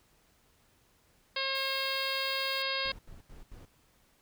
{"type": "harmonic tone", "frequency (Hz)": 538, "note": "C5", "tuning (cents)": 48, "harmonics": [1, 2, 3, 4, 5, 6, 7, 8, 9], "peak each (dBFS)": [-39, -39, -39, -39, -39, -39, -39, -39, -39], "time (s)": [1.36, 2.92], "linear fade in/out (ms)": 5}
{"type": "noise", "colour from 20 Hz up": "blue", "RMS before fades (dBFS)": -50, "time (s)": [1.55, 2.62], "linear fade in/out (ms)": 0}
{"type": "noise bursts", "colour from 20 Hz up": "brown", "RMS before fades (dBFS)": -48, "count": 4, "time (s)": [2.85, 3.653], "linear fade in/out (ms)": 5, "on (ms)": 140, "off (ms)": 81}
{"effects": ["pink hiss -67 dBFS RMS until 4.21 s"]}